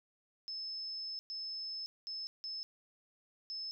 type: tone bursts at uneven times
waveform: sine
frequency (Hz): 5230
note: E8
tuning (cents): -15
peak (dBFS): -39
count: 5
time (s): 0.48-1.19 / 1.3-1.86 / 2.07-2.27 / 2.44-2.63 / 3.5-3.71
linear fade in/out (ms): 0
effects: none